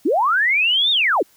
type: linear two-way sweep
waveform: sine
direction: up then down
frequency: 246.9 to 3732 to 246.9 Hz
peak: -14 dBFS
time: 0.05-1.23 s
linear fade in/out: 10 ms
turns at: 0.91 s
effects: white hiss -55 dBFS RMS until 1.36 s